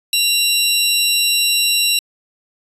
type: tone pair together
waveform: sawtooth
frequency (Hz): 2772 / 3933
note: F7 / B7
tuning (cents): -14 / -8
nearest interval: tritone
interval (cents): 606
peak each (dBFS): -13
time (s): 0.13-1.99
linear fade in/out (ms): 2
effects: resampled to 32000 Hz